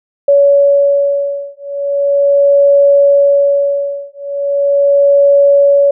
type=beating tone pair; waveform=sine; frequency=564 / 564.39 Hz; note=C#5 / C#5; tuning=+30 / +31 cents; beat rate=0.39 Hz; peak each=-10 dBFS; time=0.28-5.91 s; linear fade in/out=5 ms; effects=none